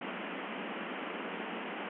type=band-pass noise; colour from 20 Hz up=pink; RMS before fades=-40 dBFS; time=0.01-1.89 s; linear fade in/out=5 ms; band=180 to 3100 Hz; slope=96 dB/octave; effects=none